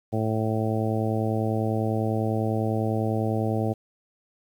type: harmonic tone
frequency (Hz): 110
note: A2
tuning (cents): 0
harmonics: 1 / 2 / 3 / 4 / 5 / 6 / 7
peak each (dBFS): -26 / -29 / -31 / -32 / -33 / -34 / -34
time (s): 0.12-3.74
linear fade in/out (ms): 20
effects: 9-bit